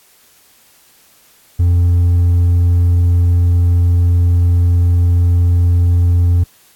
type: tone with hard clipping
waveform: sine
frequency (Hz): 87.31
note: F2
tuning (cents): 0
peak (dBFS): -9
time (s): 1.59-6.44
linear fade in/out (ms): 10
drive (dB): 2
effects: white hiss -49 dBFS RMS until 6.75 s + AAC 64 kbps